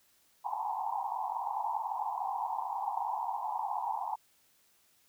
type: band-pass noise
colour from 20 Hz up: pink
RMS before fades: -35 dBFS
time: 0.44-4.16 s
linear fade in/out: 20 ms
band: 760 to 1000 Hz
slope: 96 dB/octave
effects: white hiss -68 dBFS RMS until 5.08 s